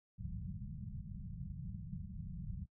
white low-pass noise, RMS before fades -45 dBFS, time 0.18-2.66 s, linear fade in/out 20 ms, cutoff 200 Hz, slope 96 dB/octave, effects noise-tail reverb RT60 0.1 s tail -19 dB re dry

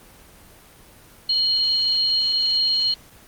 sine tone pair together, 2988 / 4226 Hz, F#7 / C8, +16 / +16 cents, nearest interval tritone, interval 600 cents, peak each -29 / -17 dBFS, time 1.29-2.94 s, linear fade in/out 5 ms, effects pink hiss -48 dBFS RMS until 3.27 s + Opus 24 kbps

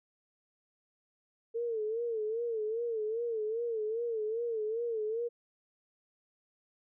sine tone with vibrato, 450 Hz, A4, 39 cents sharp, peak -31 dBFS, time 1.54-5.29 s, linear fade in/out 20 ms, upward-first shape sine, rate 2.5 Hz, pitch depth 98 cents each way, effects none

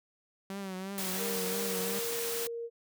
sawtooth tone with vibrato, 191.8 Hz, G3, 37 cents flat, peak -33 dBFS, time 0.5-1.99 s, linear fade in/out 2 ms, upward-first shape triangle, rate 2.9 Hz, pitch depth 76 cents each way
white high-pass noise, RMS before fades -36 dBFS, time 0.98-2.47 s, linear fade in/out 0 ms, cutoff 120 Hz, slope 96 dB/octave
sine tone, 466.2 Hz, A#4, in tune, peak -35 dBFS, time 1.17-2.7 s, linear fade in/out 50 ms
effects none

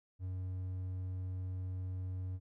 triangle tone, 92.5 Hz, F#2, in tune, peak -35 dBFS, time 0.19-2.4 s, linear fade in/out 50 ms, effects none

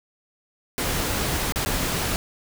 pink noise with dropouts, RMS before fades -25 dBFS, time 0.78-2.16 s, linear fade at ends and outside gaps 0 ms, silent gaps 1.522-1.559 / 1.65-1.66 s, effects none

